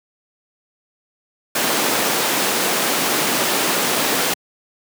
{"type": "high-pass noise", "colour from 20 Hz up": "pink", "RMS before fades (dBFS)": -19, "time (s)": [1.55, 4.34], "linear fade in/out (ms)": 5, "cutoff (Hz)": 250, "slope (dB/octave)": 12, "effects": ["high-pass 150 Hz 12 dB/octave"]}